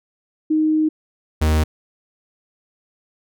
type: tone pair in turn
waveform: sine / 45% pulse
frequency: 311.1 / 77.78 Hz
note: D#4 / D#2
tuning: 0 / 0 cents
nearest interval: 2 octaves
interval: 2400 cents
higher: first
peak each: -14 dBFS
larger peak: neither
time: 0.5-0.89 / 1.41-1.64 s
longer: first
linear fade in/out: 10 ms
effects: none